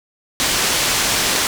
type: low-pass noise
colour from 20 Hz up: white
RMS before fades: -18 dBFS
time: 0.4-1.47 s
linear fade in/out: 0 ms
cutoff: 7000 Hz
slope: 12 dB/octave
effects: none